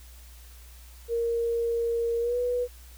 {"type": "tone with pitch glide", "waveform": "sine", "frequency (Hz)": [466.2, 490.2], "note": ["A#4", "B4"], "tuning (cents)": [0, -13], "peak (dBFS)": -24, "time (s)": [1.08, 2.68], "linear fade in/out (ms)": 50, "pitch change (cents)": 87, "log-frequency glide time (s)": [2.2, 2.37], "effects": ["added 60 Hz sine -46 dBFS peak until 2.97 s", "white hiss -54 dBFS RMS until 2.97 s"]}